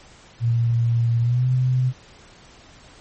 sine tone with pitch glide, 117 to 127.59 Hz, A#2 to C3, +7 to -43 cents, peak -16 dBFS, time 0.4-1.93 s, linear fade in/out 50 ms, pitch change +150 cents, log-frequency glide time 1.21-1.46 s, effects pink hiss -48 dBFS RMS until 3 s + MP3 32 kbps

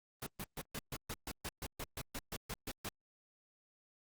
pink noise bursts, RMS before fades -42 dBFS, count 16, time 0.22-2.89 s, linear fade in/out 2 ms, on 45 ms, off 130 ms, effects Opus 24 kbps

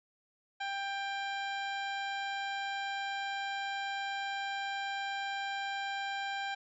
harmonic tone, 791 Hz, G5, 15 cents sharp, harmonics 1 / 2 / 3 / 4 / 5 / 6 / 7 / 9, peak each -37 / -39 / -44 / -46 / -48 / -58 / -58 / -58 dBFS, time 0.6-6.55 s, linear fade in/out 10 ms, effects none

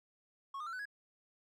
triangle tone with pitch steps, 1099 / 1219.4 / 1353 / 1501.3 / 1665.8 Hz, C#6 / D#6 / E6 / F#6 / G#6, -15 / -35 / +45 / +25 / +5 cents, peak -38 dBFS, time 0.54-0.855 s, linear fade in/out 5 ms, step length 63 ms, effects none

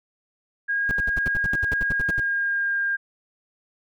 sine tone with pitch glide, 1631 to 1606.7 Hz, G#6 to G6, -32 to +42 cents, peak -21 dBFS, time 0.68-2.97 s, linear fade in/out 20 ms, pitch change -26 cents, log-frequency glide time 1.89-2.8 s
brown noise bursts, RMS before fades -27 dBFS, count 15, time 0.89-2.198 s, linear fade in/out 0 ms, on 20 ms, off 72 ms
effects none

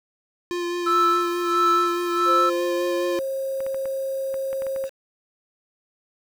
square tone with vibrato, 349.2 Hz, F4, in tune, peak -24 dBFS, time 0.51-3.19 s, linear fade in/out 0 ms, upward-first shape sine, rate 4.8 Hz, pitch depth 14 cents each way
triangle tone with tremolo, 1318.5 Hz, E6, in tune, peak -14 dBFS, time 0.86-2.5 s, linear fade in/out 10 ms, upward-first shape sine, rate 1.5 Hz, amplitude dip 85%
sine tone with pitch glide, 523.3 to 537.4 Hz, C5 to C5, 0 to +46 cents, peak -24 dBFS, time 2.25-4.9 s, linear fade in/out 50 ms, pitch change +46 cents, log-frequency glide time 2.59-2.95 s
clicks, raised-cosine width 0.5 ms, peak -23 dBFS, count 10, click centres 3.605 / 3.665 / 3.745 / 3.856 / 4.342 / 4.53 / 4.621 / 4.667 / 4.762 / 4.84 s
effects low-pass 7000 Hz 12 dB/octave + 7-bit

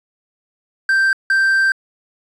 triangle tone bursts at uneven times, 1568 Hz, G6, in tune, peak -10 dBFS, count 2, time 0.89-1.13 / 1.3-1.72 s, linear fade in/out 2 ms, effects resampled to 24000 Hz + 8-bit

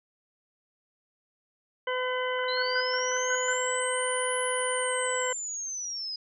harmonic tone, 506 Hz, B4, 42 cents sharp, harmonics 1 / 2 / 3 / 4 / 6, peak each -30 / -33 / -35 / -36 / -38 dBFS, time 1.87-5.33 s, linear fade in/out 5 ms
sine tone bursts, 1513 Hz, F#6, 38 cents sharp, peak -28 dBFS, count 7, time 2.39-3.534 s, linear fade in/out 2 ms, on 52 ms, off 130 ms
sine linear two-way sweep, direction up then down, 3951 to 9956 to 4943 Hz, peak -32 dBFS, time 2.48-6.16 s, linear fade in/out 5 ms, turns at 4.4 s
effects none

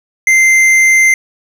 sine tone with tanh clipping, 2083 Hz, C7, 8 cents flat, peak -7 dBFS, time 0.27-1.14 s, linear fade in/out 2 ms, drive 11 dB, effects none

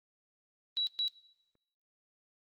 sine tone bursts at uneven times, 3909 Hz, B7, 19 cents flat, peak -29 dBFS, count 2, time 0.77-0.87 / 0.99-1.08 s, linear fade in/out 0 ms, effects noise-tail reverb RT60 0.9 s tail -20 dB re dry + Opus 24 kbps

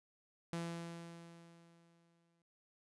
sawtooth tone with exponential decay, 168.8 Hz, E3, 41 cents sharp, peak -34 dBFS, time 0.53-2.42 s, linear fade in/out 0 ms, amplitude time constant 410 ms, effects resampled to 24000 Hz

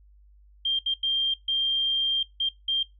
sine tone bursts at uneven times, 3184 Hz, G7, 26 cents sharp, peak -22 dBFS, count 6, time 0.65-0.79 / 0.86-0.94 / 1.03-1.34 / 1.48-2.23 / 2.4-2.49 / 2.68-2.83 s, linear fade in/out 5 ms, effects noise-tail reverb RT60 0.2 s tail -20 dB re dry + added 50 Hz sine -52 dBFS peak until 2.99 s

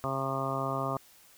harmonic tone, 135 Hz, C#3, 45 cents flat, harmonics 1 / 2 / 3 / 4 / 5 / 6 / 7 / 8 / 9, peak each -36 / -39 / -40 / -39 / -36 / -43 / -41 / -37 / -36 dBFS, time 0.04-0.97 s, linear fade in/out 0 ms, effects white hiss -58 dBFS RMS until 1.37 s

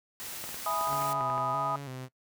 white noise, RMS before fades -40 dBFS, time 0.2-1.13 s, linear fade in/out 0 ms
clicks, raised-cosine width 0.5 ms, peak -26 dBFS, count 10, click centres 0.44 / 0.491 / 0.544 / 0.811 / 0.873 / 0.93 / 1.021 / 1.209 / 1.301 / 1.379 s
sine chord, E major seventh, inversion none, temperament equal, 659.3 / 830.6 / 987.8 / 1244.5 Hz, E5 / G#5 / B5 / D#6, 0 / 0 / 0 / 0 cents, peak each -35 / -35 / -35 / -31 dBFS, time 0.66-1.76 s, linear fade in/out 2 ms
sawtooth tone with vibrato, 135 Hz, C#3, 45 cents flat, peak -34 dBFS, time 0.87-2.09 s, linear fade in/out 50 ms, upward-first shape square, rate 1.5 Hz, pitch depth 76 cents each way
effects noise-tail reverb RT60 0.1 s tail -19 dB re dry

